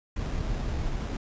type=noise with sample-and-hold; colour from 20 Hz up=brown; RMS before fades=-30 dBFS; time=0.16-1.17 s; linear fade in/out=5 ms; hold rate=4410 Hz; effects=resampled to 16000 Hz